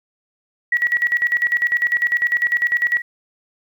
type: tone with tremolo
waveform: sine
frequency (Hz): 1924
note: B6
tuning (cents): -46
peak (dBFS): -13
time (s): 0.72-3.02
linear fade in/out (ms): 5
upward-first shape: square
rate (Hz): 10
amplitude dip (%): 75
effects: 9-bit